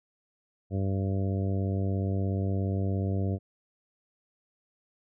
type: harmonic tone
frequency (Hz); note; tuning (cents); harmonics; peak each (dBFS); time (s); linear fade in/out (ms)
97; G2; -18; 1 / 2 / 3 / 4 / 5 / 6 / 7; -27 / -33 / -37 / -39 / -41 / -43 / -44; 0.7-3.39; 50
effects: none